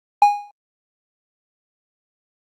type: tone with exponential decay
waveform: triangle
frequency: 822 Hz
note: G#5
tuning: 18 cents flat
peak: -3 dBFS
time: 0.22-0.51 s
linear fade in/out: 2 ms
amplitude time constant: 61 ms
effects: Opus 32 kbps